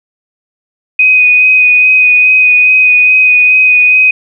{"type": "tone with vibrato", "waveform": "sine", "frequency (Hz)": 2499, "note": "D#7", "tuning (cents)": 7, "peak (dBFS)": -3, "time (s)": [0.99, 4.11], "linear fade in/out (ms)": 5, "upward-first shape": "sine", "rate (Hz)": 2.4, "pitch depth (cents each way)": 15, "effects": []}